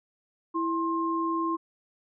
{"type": "tone pair together", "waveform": "sine", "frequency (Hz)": [330.2, 1060], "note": ["E4", "C6"], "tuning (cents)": [3, 22], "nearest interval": "octave + minor sixth", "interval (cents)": 2019, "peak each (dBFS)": -28, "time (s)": [0.54, 1.57], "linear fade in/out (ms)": 20, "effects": []}